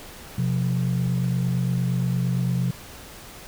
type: tone pair together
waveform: sine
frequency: 127.9 / 176.6 Hz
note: C3 / F3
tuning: -39 / +20 cents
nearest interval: tritone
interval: 559 cents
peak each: -21 / -23 dBFS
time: 0.38-2.71 s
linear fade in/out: 5 ms
effects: tanh soft clip ceiling -16 dBFS + pink hiss -42 dBFS RMS until 3.47 s